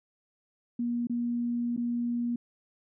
sine tone with dropouts, 238.7 Hz, A#3, 41 cents sharp, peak -27 dBFS, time 0.79-2.36 s, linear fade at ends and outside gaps 5 ms, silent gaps 1.071-1.096 / 1.765-1.775 s, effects none

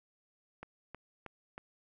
click train, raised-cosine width 0.5 ms, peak -29 dBFS, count 4, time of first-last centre 0.63-1.579 s, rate 3.16 Hz, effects none

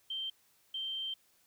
sine tone bursts at uneven times, 3136 Hz, G7, in tune, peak -35 dBFS, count 2, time 0.1-0.3 / 0.74-1.14 s, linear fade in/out 5 ms, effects white hiss -69 dBFS RMS until 1.46 s

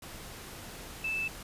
sine tone in noise, 2634 Hz, E7, 2 cents flat, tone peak -30 dBFS, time 1.04-1.28 s, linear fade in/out 5 ms, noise pink, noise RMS -45 dBFS, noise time 0.02-1.43 s, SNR +12 dB, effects resampled to 32000 Hz

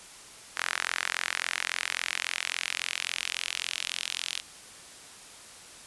sawtooth tone with high-pass filter sweep, 43.63 Hz, F1, 1 cent flat, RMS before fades -33 dBFS, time 0.56-4.41 s, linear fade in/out 20 ms, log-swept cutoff 1600 to 3200 Hz, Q 1.9, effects white hiss -48 dBFS RMS until 5.86 s + resampled to 24000 Hz

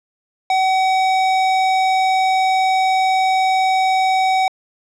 square tone, 757 Hz, F#5, 39 cents sharp, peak -14 dBFS, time 0.5-4.48 s, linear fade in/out 2 ms, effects low-pass 5000 Hz 12 dB/octave

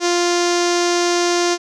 sawtooth tone with low-pass filter, 349.2 Hz, F4, in tune, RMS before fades -17 dBFS, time 0-1.58 s, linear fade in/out 50 ms, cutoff 6000 Hz, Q 3.4, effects none

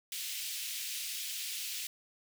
pink high-pass noise, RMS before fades -39 dBFS, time 0.12-1.87 s, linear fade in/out 2 ms, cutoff 2600 Hz, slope 24 dB/octave, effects none

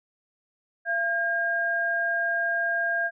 sine tone pair together, 680 / 1614.5 Hz, F5 / G#6, -46 / -49 cents, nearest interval octave + minor third, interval 1497 cents, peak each -29 / -24 dBFS, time 0.85-3.11 s, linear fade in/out 50 ms, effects none

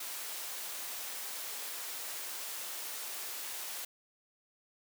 white high-pass noise, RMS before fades -41 dBFS, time 0-3.85 s, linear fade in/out 5 ms, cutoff 420 Hz, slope 12 dB/octave, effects none

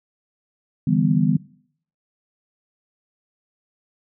sine chord, E minor seventh, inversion third, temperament just, 148.33 / 164.81 / 197.78 / 247.2 Hz, D3 / E3 / G3 / B3, +18 / 0 / +16 / +2 cents, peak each -21 dBFS, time 0.87-1.37 s, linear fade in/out 5 ms, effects noise-tail reverb RT60 0.6 s tail -21 dB re dry

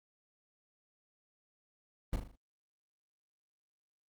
brown noise with echo, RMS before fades -30 dBFS, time 2.13-2.16 s, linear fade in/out 2 ms, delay 39 ms, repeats 5, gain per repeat -6 dB, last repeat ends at 2.355 s, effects Opus 24 kbps

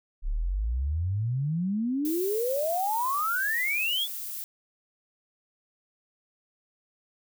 sine exponential sweep, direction up, 32.51 to 3520 Hz, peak -25 dBFS, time 0.22-4.08 s, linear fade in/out 50 ms
violet noise, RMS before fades -36 dBFS, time 2.05-4.44 s, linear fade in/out 0 ms
effects none

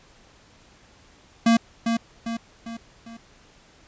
square tone with echo, 229.8 Hz, A#3, 25 cents flat, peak -15 dBFS, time 1.46-1.57 s, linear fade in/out 5 ms, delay 400 ms, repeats 4, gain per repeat -6 dB, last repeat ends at 3.17 s, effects pink hiss -54 dBFS RMS until 3.87 s + resampled to 16000 Hz

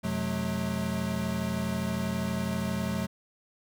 square tone cluster, 88.1 / 127.6 / 182.4 / 214.8 Hz, F2 / C3 / F#3 / A3, +16 / -43 / -24 / -41 cents, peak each -39 / -37 / -33 / -33 dBFS, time 0.03-3.07 s, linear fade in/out 20 ms, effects none

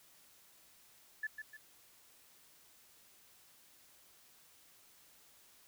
sine tone with echo, 1732 Hz, A6, 28 cents flat, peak -35 dBFS, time 1.23-1.27 s, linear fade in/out 5 ms, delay 150 ms, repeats 2, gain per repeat -7 dB, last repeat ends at 1.57 s, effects white hiss -64 dBFS RMS until 5.67 s

